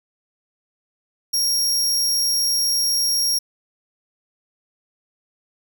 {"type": "tone", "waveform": "sawtooth", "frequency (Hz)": 5588, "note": "F8", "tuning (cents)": 0, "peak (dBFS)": -15, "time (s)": [1.33, 3.39], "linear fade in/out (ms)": 10, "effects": []}